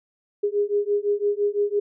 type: beating tone pair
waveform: sine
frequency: 407.3 / 413.2 Hz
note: G#4 / G#4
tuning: -34 / -9 cents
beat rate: 5.9 Hz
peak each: -23 dBFS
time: 0.43-1.8 s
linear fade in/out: 10 ms
effects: none